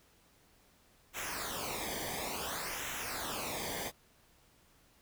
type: noise with flanger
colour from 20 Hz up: pink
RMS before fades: -39 dBFS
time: 1.13-3.92 s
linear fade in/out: 50 ms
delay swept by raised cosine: 0.21 to 0.75 ms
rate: 0.57 Hz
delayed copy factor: -0.75
effects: pink hiss -66 dBFS RMS until 5.01 s